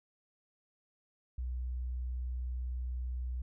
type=tone; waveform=sine; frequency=62.1 Hz; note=B1; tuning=10 cents sharp; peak=-34 dBFS; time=1.38-3.42 s; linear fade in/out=5 ms; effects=none